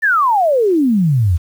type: exponential sweep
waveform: sine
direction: down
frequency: 1821 to 78.4 Hz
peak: -10 dBFS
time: 0.02-1.38 s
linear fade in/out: 20 ms
effects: 7-bit